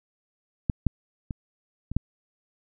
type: clicks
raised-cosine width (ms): 5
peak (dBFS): -10 / -8 / -19 / -21 / -9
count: 5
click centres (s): 0.698 / 0.867 / 1.308 / 1.916 / 1.966
effects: none